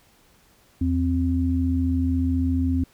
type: tone pair together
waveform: sine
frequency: 82.4 / 261.6 Hz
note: E2 / C4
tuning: 0 / 0 cents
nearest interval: octave + minor sixth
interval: 2000 cents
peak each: -22 dBFS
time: 0.81-2.84 s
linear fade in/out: 5 ms
effects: pink hiss -58 dBFS RMS until 2.93 s